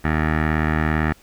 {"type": "tone with low-pass filter", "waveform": "15% pulse", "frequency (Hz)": 77.8, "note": "D#2", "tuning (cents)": 0, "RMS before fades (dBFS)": -20, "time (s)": [0.04, 1.13], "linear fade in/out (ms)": 10, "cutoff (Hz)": 1800, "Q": 3.4, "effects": ["pink hiss -52 dBFS RMS until 1.22 s"]}